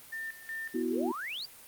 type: tone with tremolo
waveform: sine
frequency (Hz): 1800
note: A6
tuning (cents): +39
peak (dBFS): -35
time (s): 0.12-0.83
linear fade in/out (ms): 10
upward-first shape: square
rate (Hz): 2.7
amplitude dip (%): 80
type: chord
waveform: sine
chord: B suspended fourth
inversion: none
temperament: equal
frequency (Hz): 246.9 / 329.6 / 370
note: B3 / E4 / F#4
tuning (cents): 0 / 0 / 0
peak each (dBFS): -33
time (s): 0.74-1.12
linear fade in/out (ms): 10
type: exponential sweep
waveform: sine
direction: up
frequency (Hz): 365.9 to 4980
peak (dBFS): -35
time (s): 0.91-1.46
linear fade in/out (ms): 10
effects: white hiss -52 dBFS RMS until 1.67 s + Opus 32 kbps